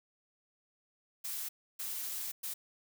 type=noise bursts at uneven times; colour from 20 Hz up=blue; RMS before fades=-39 dBFS; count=3; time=1.24-1.49 / 1.79-2.32 / 2.43-2.54 s; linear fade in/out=10 ms; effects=none